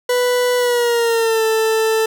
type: tone with pitch glide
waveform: 40% pulse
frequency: 493.9 to 442.6 Hz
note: B4 to A4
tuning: 0 to +10 cents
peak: -13 dBFS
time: 0.09-2.06 s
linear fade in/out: 5 ms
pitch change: -190 cents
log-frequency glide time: 0.57-1.44 s
effects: none